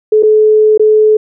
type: tone with dropouts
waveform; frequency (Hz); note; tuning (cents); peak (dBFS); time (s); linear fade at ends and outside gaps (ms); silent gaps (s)
sine; 430; A4; -40; -4; 0.12-1.17; 5; 0.226-0.232 / 0.777-0.795
effects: none

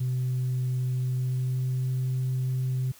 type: tone with pitch glide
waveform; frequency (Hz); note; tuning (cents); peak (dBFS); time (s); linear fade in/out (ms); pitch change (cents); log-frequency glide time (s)
sine; 127.3 to 128.93; C3 to C3; -47 to -25; -23; 0-2.92; 10; +22; 0.95-1.96
effects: tanh soft clip ceiling -22 dBFS + white hiss -53 dBFS RMS until 2.99 s

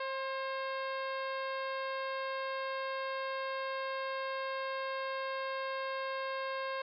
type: harmonic tone with a mistuned harmonic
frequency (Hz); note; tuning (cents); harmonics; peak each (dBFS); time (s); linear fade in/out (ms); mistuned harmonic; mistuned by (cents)
535; C5; +38; 1 / 2 / 3 / 4 / 5 / 6 / 7 / 8 / 9; -38 / -39 / -43 / -48 / -49 / -55 / -53 / -54 / -58; 0-6.82; 5; 2; -21
effects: none

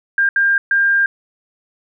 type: tone bursts at uneven times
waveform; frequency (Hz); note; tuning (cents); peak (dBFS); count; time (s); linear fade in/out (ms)
sine; 1600; G6; +35; -11; 3; 0.18-0.29 / 0.36-0.58 / 0.71-1.06; 2
effects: none

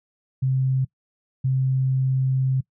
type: tone pair in turn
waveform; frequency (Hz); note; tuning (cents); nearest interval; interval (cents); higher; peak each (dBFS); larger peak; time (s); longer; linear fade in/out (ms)
sine; 131.6 / 131.6; C3 / C3; +10 / +10; unison; 0; neither; -18; neither; 0.42-0.85 / 1.44-2.61; second; 10
effects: noise-tail reverb RT60 0.1 s tail -22 dB re dry

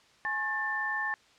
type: tone cluster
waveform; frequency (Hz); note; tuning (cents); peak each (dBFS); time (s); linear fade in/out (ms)
sine; 840 / 1082 / 1777; G#5 / C#6 / A6; +19 / -42 / +17; -37 / -38 / -30; 0.25-1.14; 0
effects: white hiss -61 dBFS RMS until 1.38 s + low-pass 5000 Hz 12 dB/octave

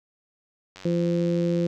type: click train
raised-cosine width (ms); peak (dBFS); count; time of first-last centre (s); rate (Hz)
0.2; -25; 86; 0.76-1.664; 94
type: harmonic tone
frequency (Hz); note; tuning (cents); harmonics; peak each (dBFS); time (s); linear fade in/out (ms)
171.8; F3; -28; 1 / 2 / 3; -23 / -26 / -28; 0.85-1.67; 5
effects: none

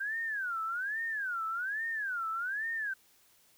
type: tone with vibrato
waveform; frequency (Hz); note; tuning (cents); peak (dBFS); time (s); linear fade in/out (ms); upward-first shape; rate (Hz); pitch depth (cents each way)
sine; 1553; G6; -17; -32; 0-2.94; 10; sine; 1.2; 290
effects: white hiss -65 dBFS RMS until 3.57 s

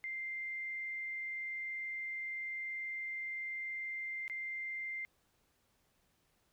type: tone with dropouts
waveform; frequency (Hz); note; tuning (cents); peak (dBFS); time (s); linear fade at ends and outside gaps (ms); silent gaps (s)
sine; 2093; C7; 0; -38; 0.04-5.05; 0; 4.279-4.298
effects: pink hiss -75 dBFS RMS until 6.52 s

